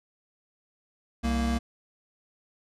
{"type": "tone pair together", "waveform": "square", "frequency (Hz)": [65.36, 231.9], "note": ["C2", "A#3"], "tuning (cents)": [-1, -9], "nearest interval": "octave + minor seventh", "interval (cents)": 2192, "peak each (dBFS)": -28, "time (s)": [1.23, 1.59], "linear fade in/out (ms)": 20, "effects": ["low-pass 9000 Hz 12 dB/octave"]}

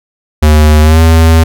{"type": "tone with pitch glide", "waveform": "square", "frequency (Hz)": [76.3, 81.31], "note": ["D#2", "E2"], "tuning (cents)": [-33, -23], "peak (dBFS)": -3, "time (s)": [0.42, 1.44], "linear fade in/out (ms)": 10, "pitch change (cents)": 110, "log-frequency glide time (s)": [0.81, 1], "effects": []}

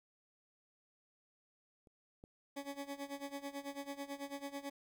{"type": "clicks", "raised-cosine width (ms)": 2, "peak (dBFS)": [-50, -40], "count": 2, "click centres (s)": [1.872, 2.239]}
{"type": "tone with tremolo", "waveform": "20% pulse", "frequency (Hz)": 280.4, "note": "C#4", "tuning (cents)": 20, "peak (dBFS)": -35, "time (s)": [2.56, 4.7], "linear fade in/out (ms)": 10, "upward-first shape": "sine", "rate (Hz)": 9.1, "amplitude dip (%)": 85}
{"effects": ["12-bit"]}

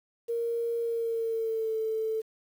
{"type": "tone with pitch glide", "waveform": "sine", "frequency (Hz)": [466.2, 441.3], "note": ["A#4", "A4"], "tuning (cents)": [0, 5], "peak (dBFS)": -27, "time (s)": [0.28, 2.22], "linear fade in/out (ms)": 20, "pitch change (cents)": -95, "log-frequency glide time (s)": [0.8, 1.77], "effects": ["9-bit"]}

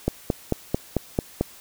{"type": "click train", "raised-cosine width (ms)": 2, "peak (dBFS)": -7, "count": 7, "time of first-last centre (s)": [0.08, 1.41], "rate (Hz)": 4.51, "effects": ["white hiss -47 dBFS RMS until 1.6 s"]}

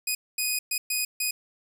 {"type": "tone bursts at uneven times", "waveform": "10% pulse", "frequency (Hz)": 2490, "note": "D#7", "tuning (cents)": 1, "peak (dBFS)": -16, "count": 5, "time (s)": [[0.07, 0.15], [0.38, 0.59], [0.71, 0.78], [0.9, 1.05], [1.2, 1.31]], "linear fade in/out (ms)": 5, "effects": []}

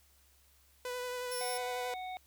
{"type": "tone with vibrato", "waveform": "sawtooth", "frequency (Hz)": 496.7, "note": "B4", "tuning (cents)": 10, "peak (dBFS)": -33, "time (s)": [0.85, 1.94], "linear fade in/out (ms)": 2, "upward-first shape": "sine", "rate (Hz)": 11, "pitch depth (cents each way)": 17}
{"type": "tone", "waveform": "10% pulse", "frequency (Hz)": 5400, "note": "E8", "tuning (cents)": 41, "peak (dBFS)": -33, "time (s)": [1.31, 1.58], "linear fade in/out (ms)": 10}
{"type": "harmonic tone", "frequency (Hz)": 740, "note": "F#5", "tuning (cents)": 0, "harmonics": [1, 3, 5], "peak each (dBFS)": [-39, -48, -52], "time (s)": [1.41, 2.17], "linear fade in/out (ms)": 0}
{"effects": ["added 68 Hz sine -67 dBFS peak until 2.26 s", "white hiss -67 dBFS RMS until 2.26 s"]}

